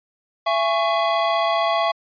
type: chord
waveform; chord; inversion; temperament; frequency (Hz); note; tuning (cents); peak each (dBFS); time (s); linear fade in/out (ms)
square; C# minor; first; equal with one note detuned; 672.3 / 830.6 / 1108.7; E5 / G#5 / C#6; +34 / 0 / 0; -21 / -26 / -23; 0.46-1.92; 10
effects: resampled to 11025 Hz